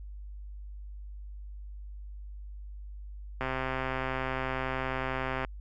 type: click train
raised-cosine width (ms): 0.5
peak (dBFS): -17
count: 268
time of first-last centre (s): 3.41-5.448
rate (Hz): 131
effects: added 50 Hz sine -40 dBFS peak until 5.6 s